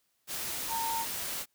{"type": "tone in noise", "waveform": "sine", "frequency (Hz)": 913, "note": "A#5", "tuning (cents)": -36, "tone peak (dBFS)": -31, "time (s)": [0.68, 1.06], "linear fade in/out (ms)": 50, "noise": "white", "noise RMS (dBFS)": -36, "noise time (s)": [0.27, 1.46], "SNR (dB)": 2, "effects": ["white hiss -75 dBFS RMS until 1.54 s"]}